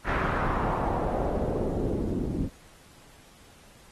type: noise with low-pass filter sweep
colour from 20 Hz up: pink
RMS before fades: -28 dBFS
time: 0.04-2.5 s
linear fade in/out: 50 ms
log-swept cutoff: 1700 to 250 Hz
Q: 2.1
effects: pink hiss -55 dBFS RMS until 3.91 s + AAC 32 kbps